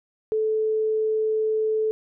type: tone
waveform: sine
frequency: 435.8 Hz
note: A4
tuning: 17 cents flat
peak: -20 dBFS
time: 0.32-1.91 s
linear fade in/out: 0 ms
effects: none